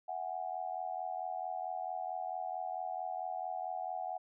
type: tone with amplitude modulation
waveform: sine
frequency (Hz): 740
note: F#5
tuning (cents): 0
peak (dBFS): -32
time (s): 0.08-4.18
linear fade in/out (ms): 10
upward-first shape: sine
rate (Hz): 84.5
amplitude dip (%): 95
effects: none